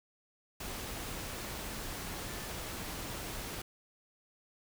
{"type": "tone in noise", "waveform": "sine", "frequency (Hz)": 1760, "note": "A6", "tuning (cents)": 0, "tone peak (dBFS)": -52, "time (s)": [2.27, 2.48], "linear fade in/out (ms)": 5, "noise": "pink", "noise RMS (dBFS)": -41, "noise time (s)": [0.6, 3.62], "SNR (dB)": -14, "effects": []}